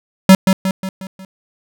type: tone with echo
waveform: square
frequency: 190 Hz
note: F#3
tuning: 46 cents sharp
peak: -3 dBFS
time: 0.29-0.35 s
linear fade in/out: 2 ms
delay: 180 ms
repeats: 5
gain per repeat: -6 dB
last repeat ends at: 1.25 s
effects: none